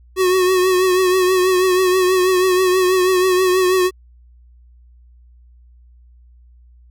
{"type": "tone with vibrato", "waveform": "square", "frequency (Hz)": 369.4, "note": "F#4", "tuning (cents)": -3, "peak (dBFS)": -13, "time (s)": [0.16, 3.91], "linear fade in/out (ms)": 50, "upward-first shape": "triangle", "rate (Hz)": 6.2, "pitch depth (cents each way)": 49, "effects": ["added 60 Hz sine -44 dBFS peak until 6.9 s"]}